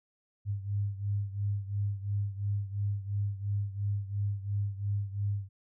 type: beating tone pair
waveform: sine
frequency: 100.4 / 103.3 Hz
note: G2 / G#2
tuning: +42 / -9 cents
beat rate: 2.9 Hz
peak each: -31 / -35 dBFS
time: 0.45-5.49 s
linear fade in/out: 50 ms
effects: none